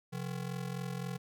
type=ring-modulated tone; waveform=square; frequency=154 Hz; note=D#3; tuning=17 cents flat; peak=-34 dBFS; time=0.12-1.18 s; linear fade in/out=20 ms; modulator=21.9 Hz; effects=none